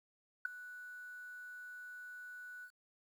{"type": "tone with ADSR envelope", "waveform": "sine", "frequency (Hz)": 1480, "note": "F#6", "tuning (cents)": 0, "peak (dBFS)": -28, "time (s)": [0.45, 2.71], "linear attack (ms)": 5, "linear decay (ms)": 6, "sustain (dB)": -19, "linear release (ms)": 72, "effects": ["tanh soft clip ceiling -24 dBFS", "11-bit"]}